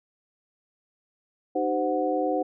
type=tone cluster; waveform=sine; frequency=306.1 / 386.8 / 516 / 735 Hz; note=D#4 / G4 / C5 / F#5; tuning=-28 / -23 / -24 / -12 cents; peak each=-28 / -31 / -27 / -28 dBFS; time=1.55-2.43 s; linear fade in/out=10 ms; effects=none